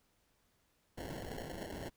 violet noise with sample-and-hold, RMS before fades -44 dBFS, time 0.97-1.9 s, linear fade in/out 10 ms, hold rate 1225 Hz, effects pink hiss -75 dBFS RMS until 1.96 s

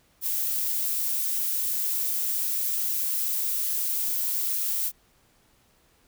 violet noise, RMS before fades -27 dBFS, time 0.21-4.92 s, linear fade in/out 50 ms, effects pink hiss -63 dBFS RMS until 6.07 s

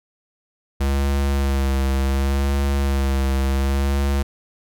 square tone with vibrato, 68.4 Hz, C#2, 23 cents flat, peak -18 dBFS, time 0.8-4.23 s, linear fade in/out 10 ms, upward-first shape sine, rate 0.69 Hz, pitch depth 31 cents each way, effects none

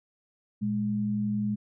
sine tone pair together, 116.74 / 208 Hz, A#2 / G#3, +3 / +3 cents, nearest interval minor seventh, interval 1000 cents, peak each -34 / -26 dBFS, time 0.61-1.56 s, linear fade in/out 20 ms, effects none

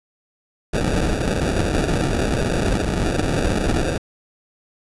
pink noise with sample-and-hold, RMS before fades -20 dBFS, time 0.73-3.98 s, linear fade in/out 10 ms, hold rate 1050 Hz, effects resampled to 24000 Hz

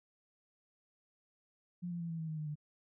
sine tone with pitch steps, 176.4 / 172.27 / 168.24 / 164.3 / 160.46 / 156.7 / 153.03 / 149.45 Hz, F3 / F3 / E3 / E3 / E3 / D#3 / D#3 / D3, +18 / -23 / +36 / -5 / -46 / +13 / -28 / +31 cents, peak -37 dBFS, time 1.82-2.556 s, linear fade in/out 20 ms, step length 92 ms, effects none

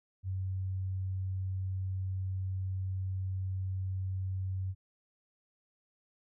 sine tone, 94.4 Hz, F#2, 35 cents sharp, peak -32 dBFS, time 0.23-4.75 s, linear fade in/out 50 ms, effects none

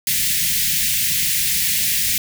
white band-stop noise, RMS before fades -19 dBFS, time 0.07-2.18 s, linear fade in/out 2 ms, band 220 to 1800 Hz, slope 48 dB/octave, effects none

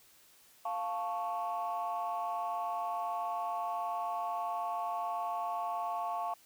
sine chord, F augmented, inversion none, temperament equal, 698.5 / 880 / 1108.7 Hz, F5 / A5 / C#6, 0 / 0 / 0 cents, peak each -35 / -37 / -37 dBFS, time 0.65-6.34 s, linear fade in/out 5 ms, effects tanh soft clip ceiling -27 dBFS + white hiss -62 dBFS RMS until 6.45 s

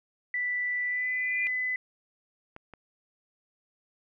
sine tone with pitch glide, 1975.5 to 2009 Hz, B6 to B6, 0 to +29 cents, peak -27 dBFS, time 0.34-1.76 s, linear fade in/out 2 ms, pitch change +29 cents, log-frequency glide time 0.88-1.08 s
sine tone with exponential growth, 2400 Hz, D7, 37 cents sharp, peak -27 dBFS, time 0.64-1.47 s, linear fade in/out 0 ms, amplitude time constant 180 ms
clicks, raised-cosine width 0.5 ms, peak -28 / -31 dBFS, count 2, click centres 2.564 / 2.737 s
effects none

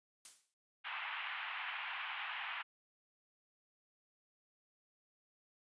blue noise with exponential decay, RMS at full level -47 dBFS, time 0.25-0.54 s, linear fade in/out 1 ms, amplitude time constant 63 ms
white band-pass noise, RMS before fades -43 dBFS, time 0.84-2.63 s, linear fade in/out 20 ms, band 800 to 3000 Hz, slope 48 dB/octave
effects resampled to 22050 Hz

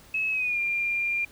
sine tone with pitch glide, 2581 to 2394 Hz, E7 to D7, -37 to +33 cents, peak -24 dBFS, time 0.14-1.25 s, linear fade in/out 5 ms, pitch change -130 cents, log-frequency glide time 0.31-0.59 s, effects pink hiss -53 dBFS RMS until 1.31 s

